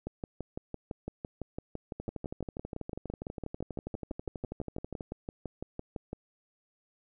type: two click trains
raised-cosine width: 2 ms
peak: -24 / -23 dBFS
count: 38 / 37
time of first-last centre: 2-5.008 / 0.07-6.131 s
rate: 12.3 / 5.94 Hz
effects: none